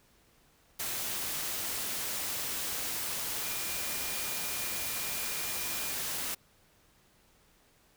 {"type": "tone in noise", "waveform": "sine", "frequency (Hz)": 2412, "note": "D7", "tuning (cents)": 46, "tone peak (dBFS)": -45, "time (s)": [3.43, 5.93], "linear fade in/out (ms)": 10, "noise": "white", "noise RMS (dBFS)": -35, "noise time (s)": [0.79, 6.35], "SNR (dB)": -13, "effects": ["pink hiss -65 dBFS RMS until 7.96 s"]}